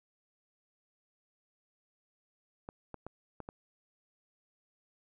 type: clicks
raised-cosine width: 1 ms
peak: -28 dBFS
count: 5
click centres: 2.689 / 2.943 / 3.066 / 3.403 / 3.489 s
effects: none